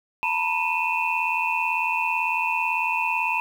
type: tone cluster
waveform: sine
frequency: 900 / 978 / 2493 / 2667 Hz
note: A5 / B5 / D#7 / E7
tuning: +39 / -17 / +3 / +20 cents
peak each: -27 dBFS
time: 0.23-3.4 s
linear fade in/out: 0 ms
effects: 8-bit